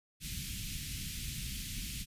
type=band-stop noise; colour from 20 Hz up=pink; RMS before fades=-40 dBFS; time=0.2-2.06 s; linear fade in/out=50 ms; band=210 to 2400 Hz; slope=24 dB/octave; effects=resampled to 32000 Hz